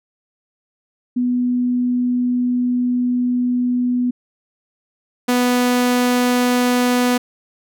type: tone pair in turn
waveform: sine / sawtooth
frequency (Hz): 246.9 / 246.9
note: B3 / B3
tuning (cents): 0 / 0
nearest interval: unison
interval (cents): 0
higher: neither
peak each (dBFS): -15 / -10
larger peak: second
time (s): 1.16-4.11 / 5.28-7.18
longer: first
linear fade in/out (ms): 10
effects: none